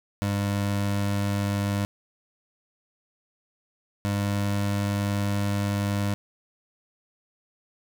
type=tone pair in turn; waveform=25% pulse; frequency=100.8 / 101.22 Hz; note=G2 / G#2; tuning=+49 / -44 cents; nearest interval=unison; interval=7 cents; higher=second; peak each=-20 dBFS; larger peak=neither; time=0.22-1.85 / 4.05-6.14 s; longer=second; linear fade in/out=0 ms; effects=none